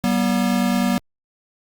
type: tone pair together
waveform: square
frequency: 191.6 / 241.4 Hz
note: G3 / B3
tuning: -39 / -39 cents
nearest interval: major third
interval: 400 cents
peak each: -21 / -20 dBFS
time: 0.04-0.98 s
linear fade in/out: 0 ms
effects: Opus 48 kbps